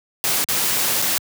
white noise with dropouts, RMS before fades -20 dBFS, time 0.24-1.18 s, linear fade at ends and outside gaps 0 ms, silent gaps 0.442-0.487 / 1.018-1.023 s, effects high-pass 100 Hz 12 dB/octave

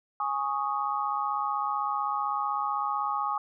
sine chord, Ab suspended fourth, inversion none, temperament equal, 830.6 / 1108.7 / 1244.5 Hz, Ab5 / Db6 / Eb6, 0 / 0 / 0 cents, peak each -31 dBFS, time 0.2-3.38 s, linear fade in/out 2 ms, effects none

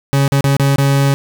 40% pulse tone with dropouts, 138.8 Hz, C#3, 3 cents sharp, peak -9 dBFS, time 0.13-1.14 s, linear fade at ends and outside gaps 0 ms, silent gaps 0.279-0.321 / 0.408-0.442 / 0.567-0.597 / 0.759-0.783 s, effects 8-bit

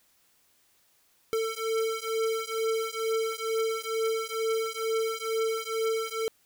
square beating tone pair, 445.8 / 448 Hz, A4 / A4, +23 / +31 cents, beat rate 2.2 Hz, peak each -31 dBFS, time 1.33-6.28 s, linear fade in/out 0 ms, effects white hiss -66 dBFS RMS until 6.45 s

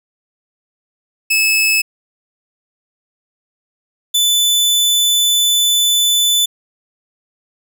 sawtooth tone pair in turn, 2600 / 3500 Hz, E7 / A7, -24 / -10 cents, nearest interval perfect fourth, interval 514 cents, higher second, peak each -8 dBFS, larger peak neither, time 1.3-1.82 / 4.14-6.46 s, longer second, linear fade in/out 10 ms, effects none

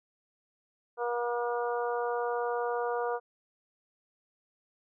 harmonic tone, 239.5 Hz, A#3, 47 cents sharp, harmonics 2 / 3 / 4 / 5 / 6, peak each -31 / -35 / -37 / -39 / -41 dBFS, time 0.97-3.2 s, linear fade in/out 50 ms, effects none

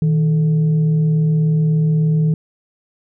sine tone with frequency modulation, 157.3 Hz, D#3, 19 cents sharp, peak -12 dBFS, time 0.02-2.34 s, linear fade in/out 2 ms, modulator 278 Hz, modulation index 0.25, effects none

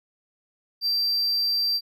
triangle tone, 4700 Hz, D8, 1 cent sharp, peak -20 dBFS, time 0.81-1.81 s, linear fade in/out 50 ms, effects none

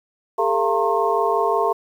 sine tone cluster, 406.3 / 451.8 / 685 / 914 / 1073 Hz, G#4 / A4 / F5 / A#5 / C6, -38 / +46 / -34 / -34 / +43 cents, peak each -23 dBFS, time 0.38-1.73 s, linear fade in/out 10 ms, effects 8-bit

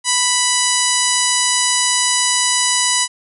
harmonic tone with a mistuned harmonic, 987.8 Hz, B5, in tune, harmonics 1 / 2 / 3 / 4 / 5 / 6 / 7 / 8 / 9 / 10, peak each -23 / -23 / -23 / -23 / -23 / -23 / -23 / -23 / -23 / -23 dBFS, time 0.04-3.08 s, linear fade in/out 50 ms, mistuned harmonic 7, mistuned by -24 cents, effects none

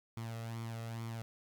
sawtooth tone with flanger, 114.4 Hz, A#2, 32 cents flat, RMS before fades -42 dBFS, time 0.17-1.22 s, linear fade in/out 0 ms, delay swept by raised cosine 0.89 to 1.57 ms, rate 2.3 Hz, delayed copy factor +0.6, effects none

